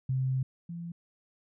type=tone pair in turn; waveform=sine; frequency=130.9 / 170.22 Hz; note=C3 / F3; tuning=+1 / -44 cents; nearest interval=perfect fourth; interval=455 cents; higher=second; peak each=-26 / -36 dBFS; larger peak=first; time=0.09-0.43 / 0.69-0.92 s; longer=first; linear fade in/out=5 ms; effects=none